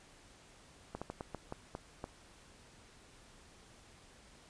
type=slowing click train; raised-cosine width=1 ms; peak=-26 dBFS; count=8; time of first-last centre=0.95-2.041 s; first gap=66 ms; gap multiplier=1.28; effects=pink hiss -60 dBFS RMS until 4.49 s + resampled to 22050 Hz